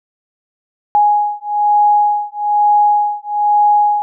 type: beating tone pair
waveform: sine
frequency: 830.6 / 831.7 Hz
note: G#5 / G#5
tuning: 0 / +2 cents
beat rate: 1.1 Hz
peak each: -13 dBFS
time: 0.95-4.02 s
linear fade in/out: 0 ms
effects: none